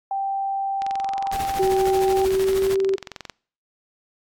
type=tone; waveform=sine; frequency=784 Hz; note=G5; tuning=in tune; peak=-22 dBFS; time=0.11-2.25 s; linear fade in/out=2 ms
type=click train; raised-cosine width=0.2 ms; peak=-16 dBFS; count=56; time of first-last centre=0.82-3.297 s; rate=22.2 Hz
type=noise with tremolo; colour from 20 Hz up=pink; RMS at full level=-31 dBFS; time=1.32-2.75 s; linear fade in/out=5 ms; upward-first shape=sine; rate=13 Hz; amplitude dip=70%
type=tone with pitch glide; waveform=sine; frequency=378.9 to 386.9 Hz; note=F#4 to G4; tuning=+41 to -23 cents; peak=-17 dBFS; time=1.59-2.96 s; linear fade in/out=10 ms; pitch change=+36 cents; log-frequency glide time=2.07-2.72 s
effects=noise-tail reverb RT60 0.5 s tail -26 dB re dry + AAC 64 kbps

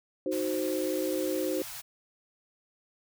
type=chord; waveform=sine; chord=C diminished; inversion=first; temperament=equal; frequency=311.1 / 370 / 523.3 Hz; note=Eb4 / Gb4 / C5; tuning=0 / 0 / 0 cents; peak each=-32 dBFS; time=0.26-1.62 s; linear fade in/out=2 ms
type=band-stop noise; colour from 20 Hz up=white; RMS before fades=-41 dBFS; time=0.31-1.82 s; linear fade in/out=20 ms; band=170 to 630 Hz; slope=96 dB/octave
effects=none

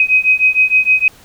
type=beating tone pair; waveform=sine; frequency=2519 / 2525.5 Hz; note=D#7 / D#7; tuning=+21 / +25 cents; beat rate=6.5 Hz; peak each=-12 dBFS; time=0-1.08 s; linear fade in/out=2 ms; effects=pink hiss -44 dBFS RMS until 1.24 s

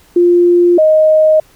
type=tone pair in turn; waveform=sine; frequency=350 / 623.6 Hz; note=F4 / D#5; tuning=+4 / +4 cents; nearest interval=minor seventh; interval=1000 cents; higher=second; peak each=-5 dBFS; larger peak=neither; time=0.16-0.78 / 0.78-1.4 s; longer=neither; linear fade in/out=5 ms; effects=pink hiss -47 dBFS RMS until 1.55 s

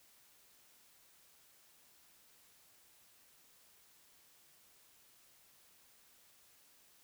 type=silence; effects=white hiss -66 dBFS RMS until 7.03 s

